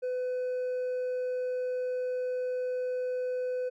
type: tone with hard clipping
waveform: sine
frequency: 503 Hz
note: B4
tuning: 32 cents sharp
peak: -30 dBFS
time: 0.02-3.7 s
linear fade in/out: 20 ms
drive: 2 dB
effects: none